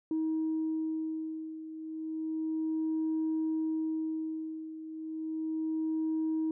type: beating tone pair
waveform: sine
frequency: 317.2 / 317.52 Hz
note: D#4 / D#4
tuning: +33 / +35 cents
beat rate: 0.32 Hz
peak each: -31 / -35 dBFS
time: 0.11-6.51 s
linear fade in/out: 2 ms
effects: tanh soft clip ceiling -25 dBFS